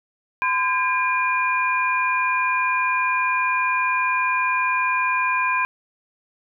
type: tone cluster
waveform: sine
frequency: 1020 / 1610 / 2415 Hz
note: C6 / G6 / D7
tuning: -44 / +46 / +48 cents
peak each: -21 / -25 / -23 dBFS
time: 0.42-5.65 s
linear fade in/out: 0 ms
effects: none

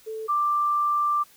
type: tone pair in turn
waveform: sine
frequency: 440 / 1180.1 Hz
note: A4 / D6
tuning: 0 / +8 cents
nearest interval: octave + perfect fourth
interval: 1708 cents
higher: second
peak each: -30 / -20 dBFS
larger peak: second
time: 0.06-0.28 / 0.28-1.24 s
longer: second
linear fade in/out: 20 ms
effects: white hiss -55 dBFS RMS until 1.36 s

